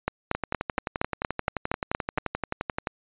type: two click trains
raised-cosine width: 0.5 ms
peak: -9 / -12 dBFS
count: 10 / 30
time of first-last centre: 0.08-2.183 / 0.35-2.872 s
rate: 4.28 / 11.5 Hz
effects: resampled to 8000 Hz